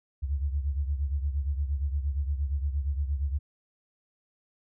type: beating tone pair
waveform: sine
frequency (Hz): 69.3 / 77.9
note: C#2 / D#2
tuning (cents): 0 / +3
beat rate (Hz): 8.6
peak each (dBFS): -27 / -33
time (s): 0.22-3.39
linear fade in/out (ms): 20
effects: none